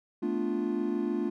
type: chord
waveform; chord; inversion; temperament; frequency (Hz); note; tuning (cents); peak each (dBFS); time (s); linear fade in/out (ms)
triangle; B half-diminished seventh; third; equal with one note detuned; 220 / 246.9 / 292.3 / 349.2; A3 / B3 / D4 / F4; 0 / 0 / -8 / 0; -31 / -33 / -31 / -30; 0.22-1.3; 10
effects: none